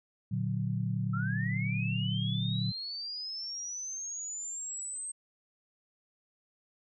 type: chord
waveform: sine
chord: Bb augmented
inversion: none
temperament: equal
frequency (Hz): 116.54 / 146.83 / 185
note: Bb2 / D3 / F#3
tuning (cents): 0 / 0 / 0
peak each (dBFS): -32 / -35 / -34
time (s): 0.31-2.72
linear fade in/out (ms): 10
type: linear sweep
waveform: sine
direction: up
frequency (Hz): 1309 to 8372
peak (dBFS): -36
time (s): 1.13-5.12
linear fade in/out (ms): 10
effects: none